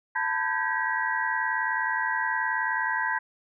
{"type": "tone cluster", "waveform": "sine", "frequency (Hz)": [889, 1000, 1569, 1648, 1929], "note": ["A5", "B5", "G6", "G#6", "B6"], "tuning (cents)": [18, 21, 1, -14, -41], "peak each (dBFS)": -31, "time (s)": [0.15, 3.19], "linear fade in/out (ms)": 10, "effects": []}